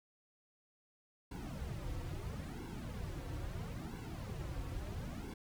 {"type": "noise with flanger", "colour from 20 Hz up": "brown", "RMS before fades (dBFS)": -43, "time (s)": [1.31, 5.34], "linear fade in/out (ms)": 5, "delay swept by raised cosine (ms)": [1.6, 4.9], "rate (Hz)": 0.75, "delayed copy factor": -1, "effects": []}